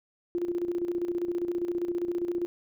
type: tone with tremolo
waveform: sine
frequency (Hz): 348.2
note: F4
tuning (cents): -5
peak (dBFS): -25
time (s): 0.35-2.46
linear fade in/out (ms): 0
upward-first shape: square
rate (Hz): 15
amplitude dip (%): 60
effects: none